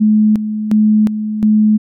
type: tone with tremolo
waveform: sine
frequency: 213.9 Hz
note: A3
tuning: 49 cents flat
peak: -7 dBFS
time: 0-1.78 s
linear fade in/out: 20 ms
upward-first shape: square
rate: 1.4 Hz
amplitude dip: 65%
effects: none